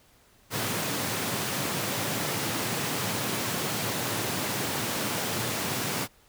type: high-pass noise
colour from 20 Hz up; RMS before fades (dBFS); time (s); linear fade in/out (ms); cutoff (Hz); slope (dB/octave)
pink; -30; 0.5-6.08; 50; 100; 48
effects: pink hiss -60 dBFS RMS until 6.28 s

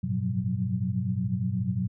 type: tone cluster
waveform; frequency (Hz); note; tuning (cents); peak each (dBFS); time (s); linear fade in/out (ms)
sine; 97.9 / 109.3 / 123.1 / 178.9 / 187.3; G2 / A2 / B2 / F3 / F#3; -2 / -11 / -5 / +42 / +21; -33 / -34 / -30 / -34 / -30; 0.03-1.88; 10
effects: none

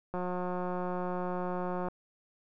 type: click train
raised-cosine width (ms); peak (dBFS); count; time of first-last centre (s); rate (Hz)
1; -22; 315; 0.14-1.884; 180
effects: none

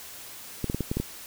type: clicks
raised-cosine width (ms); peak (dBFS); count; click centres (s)
3; -14; 7; 0.643 / 0.699 / 0.746 / 0.807 / 0.915 / 0.97 / 1
effects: white hiss -43 dBFS RMS until 1.26 s

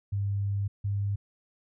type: tone pair in turn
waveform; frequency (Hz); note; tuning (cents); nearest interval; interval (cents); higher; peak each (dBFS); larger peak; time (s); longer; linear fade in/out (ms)
sine; 100 / 100.57; G2 / G2; +35 / +45; unison; 10; second; -26; neither; 0.12-0.68 / 0.84-1.16; first; 10
effects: none

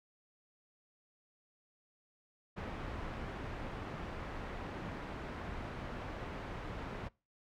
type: low-pass noise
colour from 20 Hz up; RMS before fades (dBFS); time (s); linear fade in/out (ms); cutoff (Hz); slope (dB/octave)
pink; -43; 2.56-7.09; 20; 1900; 12
effects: noise-tail reverb RT60 0.3 s tail -24 dB re dry

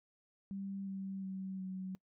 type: tone with pitch steps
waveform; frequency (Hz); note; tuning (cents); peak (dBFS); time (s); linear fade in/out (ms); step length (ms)
sine; 196 / 193.19 / 190.42 / 187.69; G3 / G3 / G3 / F#3; 0 / -25 / -50 / +25; -39; 0.51-1.95; 0; 360
effects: noise-tail reverb RT60 0.1 s tail -23 dB re dry

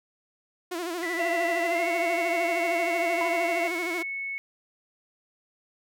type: tone with vibrato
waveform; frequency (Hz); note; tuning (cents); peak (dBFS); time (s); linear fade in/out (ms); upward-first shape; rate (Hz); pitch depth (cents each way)
sawtooth; 344.7; F4; -23; -26; 0.71-4.03; 10; sine; 13; 100
type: tone with pitch glide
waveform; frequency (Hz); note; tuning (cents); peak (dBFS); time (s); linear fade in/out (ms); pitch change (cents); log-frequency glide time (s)
sine; 1975.5 to 2205; B6 to C#7; 0 to -10; -30; 1.03-4.38; 0; +190; 1.63-1.86
type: harmonic tone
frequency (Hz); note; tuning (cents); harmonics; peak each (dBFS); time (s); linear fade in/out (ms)
680; F5; -46; 1 / 3 / 4; -26 / -36 / -38; 1.19-3.68; 5
type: tone with exponential decay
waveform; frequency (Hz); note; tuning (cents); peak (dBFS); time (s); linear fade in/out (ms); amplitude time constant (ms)
triangle; 1000; B5; +21; -26; 3.21-3.72; 0; 110
effects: none

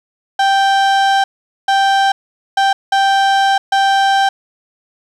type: tone bursts at uneven times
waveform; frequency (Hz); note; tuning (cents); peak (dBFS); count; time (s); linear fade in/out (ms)
35% pulse; 784; G5; 0; -8; 5; 0.39-1.24 / 1.68-2.12 / 2.57-2.73 / 2.92-3.58 / 3.72-4.29; 5
effects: low-pass 5000 Hz 12 dB/octave + 8-bit

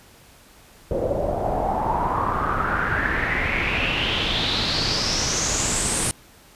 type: noise with low-pass filter sweep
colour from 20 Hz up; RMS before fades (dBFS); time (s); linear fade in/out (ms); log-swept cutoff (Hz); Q
pink; -23; 0.91-6.11; 0; 510 to 9400; 6
effects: pink hiss -50 dBFS RMS until 6.55 s + resampled to 32000 Hz

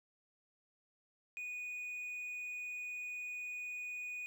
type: tone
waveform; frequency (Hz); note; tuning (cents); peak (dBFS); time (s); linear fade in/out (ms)
triangle; 2471; D#7; -13; -39; 1.37-4.26; 0
effects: none

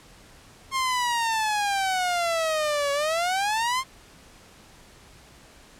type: exponential two-way sweep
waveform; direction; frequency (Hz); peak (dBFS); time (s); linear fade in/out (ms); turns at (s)
sawtooth; down then up; 1074 to 560 to 1074; -19; 0.71-3.84; 50; 2.92
effects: pink hiss -51 dBFS RMS until 5.79 s + low-pass 10000 Hz 12 dB/octave

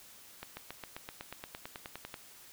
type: accelerating click train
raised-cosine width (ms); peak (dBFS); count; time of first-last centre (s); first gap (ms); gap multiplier
0.3; -25; 16; 0.43-2.141; 140; 0.97
effects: white hiss -55 dBFS RMS until 2.52 s

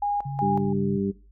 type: tone with tremolo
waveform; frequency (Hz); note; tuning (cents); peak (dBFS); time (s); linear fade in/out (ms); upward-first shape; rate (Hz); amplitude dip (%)
sine; 818; G#5; -26; -22; 0.02-0.73; 5; square; 2.7; 80
type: tone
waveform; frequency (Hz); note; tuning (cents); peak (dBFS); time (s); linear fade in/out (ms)
sine; 138.59; C#3; 0; -28; 0.25-0.98; 10
type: harmonic tone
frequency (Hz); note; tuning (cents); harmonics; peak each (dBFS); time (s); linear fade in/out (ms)
98.6; G2; +11; 1 / 2 / 3 / 4; -35 / -25 / -32 / -29; 0.41-1.12; 20
effects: noise-tail reverb RT60 0.3 s tail -19 dB re dry + added 50 Hz sine -50 dBFS peak until 1.31 s

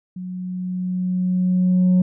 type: tone with level ramp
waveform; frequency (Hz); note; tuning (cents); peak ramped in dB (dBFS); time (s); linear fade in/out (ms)
sine; 182.6; F#3; -23; -28 to -9; 0.16-2.02; 5
effects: tanh soft clip ceiling -11 dBFS

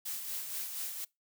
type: noise with tremolo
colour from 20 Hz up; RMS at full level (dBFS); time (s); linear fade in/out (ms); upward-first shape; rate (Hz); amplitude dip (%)
blue; -37; 0.05-1.05; 10; sine; 4.2; 45
effects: noise-tail reverb RT60 0.2 s tail -24 dB re dry

